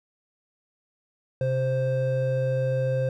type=tone pair together; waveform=triangle; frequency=130.26 / 523.3 Hz; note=C3 / C5; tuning=-7 / 0 cents; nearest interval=2 octaves; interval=2407 cents; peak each=-23 dBFS; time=1.41-3.09 s; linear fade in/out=2 ms; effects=none